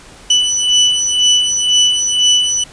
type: beating tone pair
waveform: 30% pulse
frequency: 2975 / 2977 Hz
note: F#7 / F#7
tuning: +9 / +10 cents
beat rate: 2 Hz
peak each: -10 dBFS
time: 0.3-2.64 s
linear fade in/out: 5 ms
effects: pink hiss -39 dBFS RMS until 2.72 s + resampled to 22050 Hz